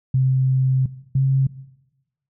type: tone pair in turn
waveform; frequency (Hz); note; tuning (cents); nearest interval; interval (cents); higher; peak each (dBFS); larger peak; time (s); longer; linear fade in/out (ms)
sine; 131.1 / 134.24; C3 / C3; +4 / +45; unison; 41; second; -14; neither; 0.14-0.86 / 1.15-1.47; first; 5
effects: noise-tail reverb RT60 1.0 s tail -18 dB re dry